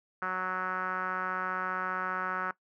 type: tone with low-pass filter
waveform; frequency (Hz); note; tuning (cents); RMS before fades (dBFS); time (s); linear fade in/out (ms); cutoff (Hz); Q
5% pulse; 185; F#3; 0; -33; 0.22-2.51; 2; 1400; 4.6
effects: noise-tail reverb RT60 0.1 s tail -19 dB re dry